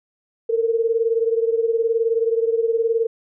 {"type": "beating tone pair", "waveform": "sine", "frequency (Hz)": [451.6, 470.6], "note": ["A4", "A#4"], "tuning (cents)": [45, 16], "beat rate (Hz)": 19, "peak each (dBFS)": [-18, -22], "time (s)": [0.49, 3.07], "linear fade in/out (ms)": 10, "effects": []}